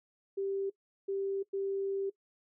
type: tone bursts at uneven times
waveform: sine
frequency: 392 Hz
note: G4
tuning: in tune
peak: -31 dBFS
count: 3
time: 0.37-0.7 / 1.08-1.43 / 1.53-2.1 s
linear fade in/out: 10 ms
effects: noise-tail reverb RT60 0.1 s tail -19 dB re dry